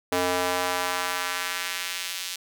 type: tone with high-pass filter sweep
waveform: square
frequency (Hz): 90.1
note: F#2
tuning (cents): -45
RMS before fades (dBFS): -28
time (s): 0.12-2.36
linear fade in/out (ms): 5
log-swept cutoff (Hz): 430 to 3600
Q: 1
effects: none